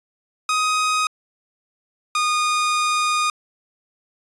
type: tone pair in turn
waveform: sawtooth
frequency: 1254 / 1227.5 Hz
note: D#6 / D#6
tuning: +13 / -24 cents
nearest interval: unison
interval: 37 cents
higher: first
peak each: -14 / -14 dBFS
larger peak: neither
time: 0.49-1.07 / 2.15-3.3 s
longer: second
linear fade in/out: 2 ms
effects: resampled to 22050 Hz